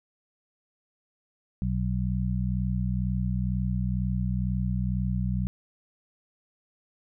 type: harmonic tone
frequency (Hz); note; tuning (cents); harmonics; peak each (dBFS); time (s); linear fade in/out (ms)
62.1; B1; +10; 1 / 2 / 3; -29 / -29 / -29; 1.62-5.47; 0
effects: none